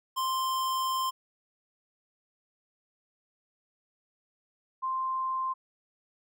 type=tone pair in turn; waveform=square / sine; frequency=1046.5 / 1046.5 Hz; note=C6 / C6; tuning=0 / 0 cents; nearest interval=unison; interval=0 cents; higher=neither; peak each=-28 dBFS; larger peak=neither; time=0.16-1.11 / 4.82-5.54 s; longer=first; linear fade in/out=20 ms; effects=none